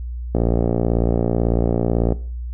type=click train; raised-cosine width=2 ms; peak=-5 dBFS; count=104; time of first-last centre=0.35-2.123 s; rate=58.1 Hz; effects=noise-tail reverb RT60 0.4 s tail -17 dB re dry + added 60 Hz sine -25 dBFS peak until 2.53 s